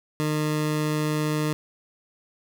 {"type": "tone", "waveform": "20% pulse", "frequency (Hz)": 152.5, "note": "D#3", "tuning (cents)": -34, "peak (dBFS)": -18, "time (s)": [0.2, 1.53], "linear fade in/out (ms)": 0, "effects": []}